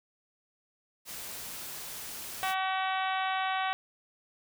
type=noise; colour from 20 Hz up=white; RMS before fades=-41 dBFS; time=1.05-2.55 s; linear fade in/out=50 ms
type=harmonic tone; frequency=379.2 Hz; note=F#4; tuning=43 cents sharp; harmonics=2 / 3 / 4 / 5 / 6 / 7 / 8 / 9 / 10; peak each=-31 / -35 / -37 / -39 / -41 / -42 / -43 / -44 / -45 dBFS; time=2.43-3.73 s; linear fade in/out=0 ms
effects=none